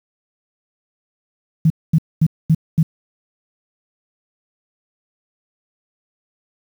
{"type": "tone bursts", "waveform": "sine", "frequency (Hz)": 160, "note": "D#3", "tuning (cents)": 49, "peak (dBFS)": -9, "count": 5, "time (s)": [1.65, 2.83], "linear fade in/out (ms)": 5, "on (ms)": 52, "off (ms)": 230, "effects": ["7-bit"]}